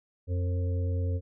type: harmonic tone with a mistuned harmonic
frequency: 89 Hz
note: F2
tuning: 33 cents sharp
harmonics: 1 / 3 / 5 / 6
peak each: -26 / -41 / -41 / -43 dBFS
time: 0.27-1.21 s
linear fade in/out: 50 ms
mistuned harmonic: 5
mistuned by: +17 cents
effects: none